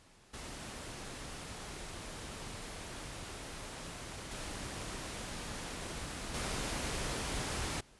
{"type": "noise with level steps", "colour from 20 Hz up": "pink", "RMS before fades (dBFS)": [-45, -42, -37], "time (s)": [0.33, 7.81], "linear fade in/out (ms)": 10, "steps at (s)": [4.31, 6.34], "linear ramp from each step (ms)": 5, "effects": ["pink hiss -62 dBFS RMS until 7.99 s", "resampled to 24000 Hz"]}